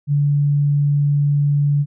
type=tone; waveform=sine; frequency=144.3 Hz; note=D3; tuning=30 cents flat; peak=-13 dBFS; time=0.07-1.86 s; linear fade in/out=50 ms; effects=none